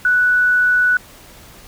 sine tone, 1480 Hz, F#6, in tune, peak -11 dBFS, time 0.05-0.97 s, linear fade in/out 2 ms, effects pink hiss -42 dBFS RMS until 1.67 s

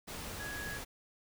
sine tone in noise, 1668 Hz, G#6, 7 cents sharp, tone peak -41 dBFS, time 0.39-0.79 s, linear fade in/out 20 ms, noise pink, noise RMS -43 dBFS, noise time 0.07-0.85 s, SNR -1 dB, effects none

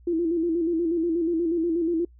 sine tone with vibrato, 334.8 Hz, E4, 27 cents sharp, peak -21 dBFS, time 0.07-2.05 s, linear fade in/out 5 ms, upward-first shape square, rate 8.3 Hz, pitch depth 60 cents each way, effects noise-tail reverb RT60 0.1 s tail -26 dB re dry + added 60 Hz sine -49 dBFS peak until 2.19 s

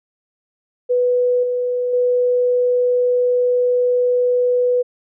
sine tone with level steps, 493.9 Hz, B4, in tune, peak -13 / -17 / -13 dBFS, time 0.89-4.83 s, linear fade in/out 20 ms, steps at 1.43 / 1.93 s, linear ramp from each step 5 ms, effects none

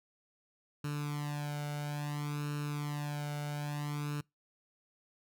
sawtooth tone with flanger, 146.83 Hz, D3, in tune, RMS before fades -37 dBFS, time 0.84-4.21 s, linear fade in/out 5 ms, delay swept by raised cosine 0.73 to 1.38 ms, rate 0.59 Hz, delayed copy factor +0.8, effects noise-tail reverb RT60 0.2 s tail -26 dB re dry

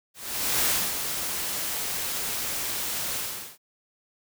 white noise with ADSR envelope, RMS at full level -23 dBFS, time 0.14-3.58 s, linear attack 510 ms, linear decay 270 ms, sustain -7 dB, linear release 410 ms, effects none

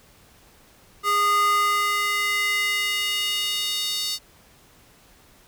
square tone with high-pass filter sweep, 410 Hz, G#4, 22 cents flat, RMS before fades -23 dBFS, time 1.03-4.19 s, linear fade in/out 50 ms, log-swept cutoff 1000 to 4300 Hz, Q 2.9, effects pink hiss -54 dBFS RMS until 5.47 s

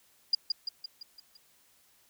sine tone with echo, 4841 Hz, D#8, 48 cents flat, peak -20 dBFS, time 0.33-0.35 s, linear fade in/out 5 ms, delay 170 ms, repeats 6, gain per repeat -5 dB, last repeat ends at 1.37 s, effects white hiss -65 dBFS RMS until 2.09 s

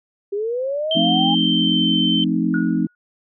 sine linear sweep, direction up, 392 to 818 Hz, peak -20 dBFS, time 0.32-1.35 s, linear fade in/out 10 ms
sine tone with pitch glide, 3136 to 3095 Hz, G7 to G7, 0 to -23 cents, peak -18 dBFS, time 0.91-2.24 s, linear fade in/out 2 ms, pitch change -23 cents, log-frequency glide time 1.28-1.89 s
sine chord, F dominant seventh, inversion none, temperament equal, 174.61 / 220 / 261.6 / 311.1 Hz, F3 / A3 / C4 / Eb4, 0 / 0 / 0 / 0 cents, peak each -22 dBFS, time 0.95-2.87 s, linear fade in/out 10 ms
sine tone with exponential decay, 1453 Hz, F#6, 32 cents flat, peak -22 dBFS, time 2.54-2.95 s, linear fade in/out 2 ms, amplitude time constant 89 ms
effects none

